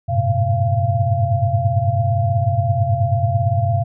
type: tone cluster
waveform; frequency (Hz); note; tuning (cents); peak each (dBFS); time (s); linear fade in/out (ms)
sine; 94.7 / 104.2 / 113 / 130.1 / 687; F#2 / G#2 / A2 / C3 / F5; +41 / +6 / +47 / -9 / -29; -21; 0.08-3.84; 20
effects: none